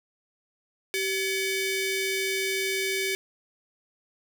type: ring-modulated tone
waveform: sawtooth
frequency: 1323 Hz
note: E6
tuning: 6 cents sharp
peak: -19 dBFS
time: 0.94-3.15 s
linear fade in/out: 0 ms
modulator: 937 Hz
effects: none